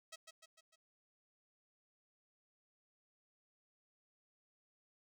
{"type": "tone with echo", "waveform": "5% pulse", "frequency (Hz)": 645, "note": "E5", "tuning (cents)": -38, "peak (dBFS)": -37, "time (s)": [0.12, 0.16], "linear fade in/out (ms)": 10, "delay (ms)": 150, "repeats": 4, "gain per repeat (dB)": -5, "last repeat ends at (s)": 0.76, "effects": []}